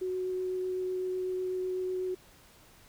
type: tone with vibrato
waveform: sine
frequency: 369.5 Hz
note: F#4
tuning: 2 cents flat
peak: -30 dBFS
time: 0.01-2.15 s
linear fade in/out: 10 ms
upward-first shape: triangle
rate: 8 Hz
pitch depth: 9 cents each way
effects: pink hiss -58 dBFS RMS until 2.88 s